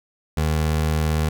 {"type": "tone", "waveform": "25% pulse", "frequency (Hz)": 77.78, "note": "D#2", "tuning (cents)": 0, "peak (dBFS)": -15, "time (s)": [0.37, 1.29], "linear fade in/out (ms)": 5, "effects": []}